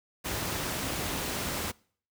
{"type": "noise with amplitude modulation", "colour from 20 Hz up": "pink", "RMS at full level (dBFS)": -31, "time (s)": [0.24, 1.72], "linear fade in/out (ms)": 20, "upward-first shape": "sine", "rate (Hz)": 211, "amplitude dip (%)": 30, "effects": ["noise-tail reverb RT60 0.5 s tail -24 dB re dry", "high-pass 60 Hz 12 dB/octave"]}